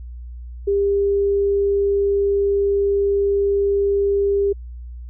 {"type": "tone", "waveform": "sine", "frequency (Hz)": 400, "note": "G4", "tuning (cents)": 35, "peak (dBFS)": -15, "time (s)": [0.67, 4.53], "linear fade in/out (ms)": 10, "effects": ["added 60 Hz sine -31 dBFS peak until 5.09 s"]}